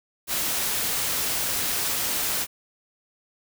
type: noise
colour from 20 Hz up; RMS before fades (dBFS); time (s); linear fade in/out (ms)
white; -26; 0.27-2.47; 50
effects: none